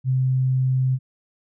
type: tone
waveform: sine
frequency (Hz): 130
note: C3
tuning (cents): -11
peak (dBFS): -17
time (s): 0.04-0.99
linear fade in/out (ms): 50
effects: none